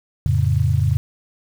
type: chord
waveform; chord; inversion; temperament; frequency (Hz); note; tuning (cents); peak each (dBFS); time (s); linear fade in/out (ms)
sine; F augmented; none; equal; 87.31 / 110 / 138.59; F2 / A2 / C#3; 0 / 0 / 0; -19; 0.26-0.97; 0
effects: 7-bit